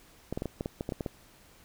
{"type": "clicks", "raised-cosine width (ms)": 2, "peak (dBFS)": -19, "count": 11, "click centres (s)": [0.326, 0.375, 0.421, 0.457, 0.609, 0.659, 0.809, 0.891, 0.922, 1.008, 1.062], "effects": ["pink hiss -58 dBFS RMS until 1.64 s"]}